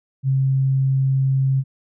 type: tone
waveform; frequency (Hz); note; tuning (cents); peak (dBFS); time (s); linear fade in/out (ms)
sine; 134.1; C3; +43; -15; 0.23-1.64; 50
effects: none